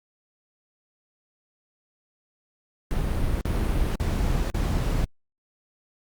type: noise bursts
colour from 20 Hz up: brown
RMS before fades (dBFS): -24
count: 4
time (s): 2.91-5.045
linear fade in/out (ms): 0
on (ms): 500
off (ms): 45
effects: Opus 48 kbps